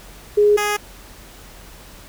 sine / 10% pulse tone pair in turn, 415.3 / 415.3 Hz, G#4 / G#4, 0 / 0 cents, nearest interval unison, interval 0 cents, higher neither, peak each -10 dBFS, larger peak neither, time 0.37-0.57 / 0.57-0.77 s, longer neither, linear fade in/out 10 ms, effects added 44 Hz sine -44 dBFS peak until 2.08 s + pink hiss -43 dBFS RMS until 2.08 s

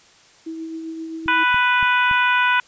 sine tone with tremolo, 323.9 Hz, E4, 30 cents flat, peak -26 dBFS, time 0.46-1.44 s, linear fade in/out 10 ms, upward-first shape triangle, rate 7.6 Hz, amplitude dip 35%
click train, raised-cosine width 5 ms, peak -22 dBFS, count 4, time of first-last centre 1.26-2.112 s, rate 3.52 Hz
harmonic tone, 494.9 Hz, B4, 4 cents sharp, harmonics 2 / 3 / 4 / 5 / 6 / 7, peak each -19 / -18 / -27 / -22 / -29 / -34 dBFS, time 1.28-2.6 s, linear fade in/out 2 ms
effects white hiss -51 dBFS RMS until 2.67 s + resampled to 16000 Hz

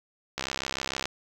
click train, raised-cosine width 0.2 ms, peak -12 dBFS, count 46, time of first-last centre 0.38-1.056 s, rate 66.6 Hz, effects 7-bit

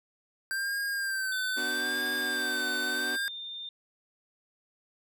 square tone with vibrato, 1568 Hz, G6, in tune, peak -30 dBFS, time 0.51-3.28 s, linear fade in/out 0 ms, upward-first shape sine, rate 0.78 Hz, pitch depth 61 cents each way
sine tone with pitch glide, 3539 to 3611 Hz, A7 to A7, +9 to +44 cents, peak -37 dBFS, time 1.32-3.69 s, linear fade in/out 2 ms, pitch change +35 cents, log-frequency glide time 1.83-2.97 s
sawtooth chord, B minor, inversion none, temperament equal with one note detuned, 246.9 / 293.7 / 372.8 Hz, B3 / D4 / F#4, 0 / 0 / +13 cents, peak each -37 dBFS, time 1.56-3.17 s, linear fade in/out 20 ms
effects none

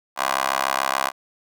15% pulse tone with high-pass filter, 67 Hz, C2, 42 cents sharp, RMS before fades -23 dBFS, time 0.16-1.12 s, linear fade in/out 50 ms, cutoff 930 Hz, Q 2.5, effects none

